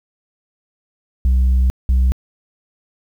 sine tone pair in turn, 63.6 / 63.6 Hz, C2 / C2, -48 / -48 cents, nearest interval unison, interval 0 cents, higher neither, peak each -8 dBFS, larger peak neither, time 1.25-1.7 / 1.89-2.12 s, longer first, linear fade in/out 0 ms, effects tanh soft clip ceiling -10 dBFS + 8-bit

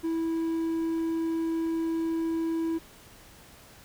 triangle tone, 327.6 Hz, E4, 11 cents flat, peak -24 dBFS, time 0.03-2.79 s, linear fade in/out 20 ms, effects pink hiss -52 dBFS RMS until 3.84 s

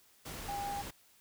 sine tone in noise, 806 Hz, G5, 48 cents sharp, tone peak -36 dBFS, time 0.48-0.82 s, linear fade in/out 10 ms, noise pink, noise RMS -44 dBFS, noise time 0.25-0.91 s, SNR +5 dB, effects white hiss -65 dBFS RMS until 1.2 s

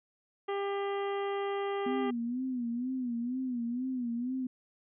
harmonic tone, 398.7 Hz, G4, 29 cents sharp, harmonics 1 / 2 / 3 / 4 / 5 / 6 / 7 / 8, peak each -32 / -38 / -41 / -52 / -45 / -56 / -51 / -51 dBFS, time 0.48-2.11 s, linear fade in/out 10 ms
sine tone with vibrato, 246.9 Hz, B3, in tune, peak -31 dBFS, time 1.86-4.47 s, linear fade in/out 5 ms, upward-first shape sine, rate 2.1 Hz, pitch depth 100 cents each way
effects none

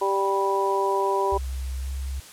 harmonic tone, 196 Hz, G3, in tune, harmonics 2 / 3 / 4 / 5, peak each -24 / -30 / -30 / -24 dBFS, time 0.01-1.38 s, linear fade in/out 10 ms
sine tone with pitch glide, 65.2 to 66.8 Hz, C2 to C2, -5 to +36 cents, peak -27 dBFS, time 1.32-2.2 s, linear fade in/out 5 ms, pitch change +41 cents, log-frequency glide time 1.82-1.88 s
effects white hiss -45 dBFS RMS until 2.32 s + low-pass 11000 Hz 12 dB/octave

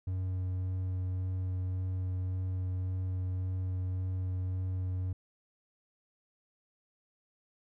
triangle tone with vibrato, 92.5 Hz, F#2, in tune, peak -29 dBFS, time 0.07-5.13 s, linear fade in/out 5 ms, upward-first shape sine, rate 1.8 Hz, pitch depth 9 cents each way, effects none

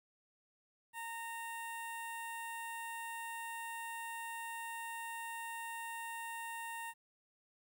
15% pulse tone with notch filter, 920 Hz, A#5, 23 cents flat, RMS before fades -44 dBFS, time 0.93-6.94 s, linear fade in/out 50 ms, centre 4400 Hz, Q 0.7, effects 12-bit

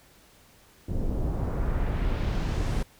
brown noise with low-pass filter sweep, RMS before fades -27 dBFS, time 0.88-2.83 s, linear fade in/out 5 ms, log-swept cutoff 380 to 11000 Hz, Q 0.97, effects pink hiss -57 dBFS RMS until 2.99 s

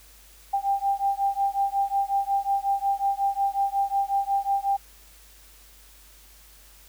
sine beating tone pair, 790 / 795.5 Hz, G5 / G5, +13 / +25 cents, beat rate 5.5 Hz, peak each -25 dBFS, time 0.53-4.77 s, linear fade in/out 10 ms, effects added 50 Hz sine -53 dBFS peak until 6.88 s + white hiss -53 dBFS RMS until 6.88 s

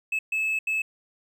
triangle tone bursts at uneven times, 2600 Hz, E7, 24 cents flat, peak -21 dBFS, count 3, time 0.12-0.19 / 0.32-0.59 / 0.67-0.82 s, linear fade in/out 5 ms, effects tanh soft clip ceiling -17 dBFS

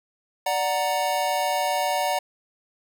square chord, D augmented, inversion none, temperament equal, 587.3 / 740 / 932.3 Hz, D5 / F#5 / A#5, 0 / 0 / 0 cents, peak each -28 / -26 / -28 dBFS, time 0.46-2.19 s, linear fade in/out 5 ms, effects none

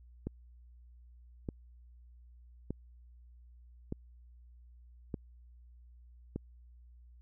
click train, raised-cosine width 3 ms, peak -23 dBFS, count 6, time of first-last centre 0.27-6.36 s, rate 0.821 Hz, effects added 60 Hz sine -54 dBFS peak until 7.21 s

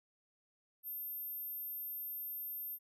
sine tone, 13270 Hz, G#9, 3 cents flat, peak -40 dBFS, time 0.83-2.79 s, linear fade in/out 50 ms, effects none

